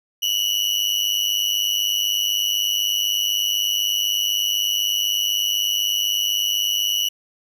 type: tone with amplitude modulation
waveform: 35% pulse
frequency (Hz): 2936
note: F#7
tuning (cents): -14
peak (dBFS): -13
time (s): 0.22-7.09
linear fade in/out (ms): 10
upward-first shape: sine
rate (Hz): 100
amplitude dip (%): 95
effects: none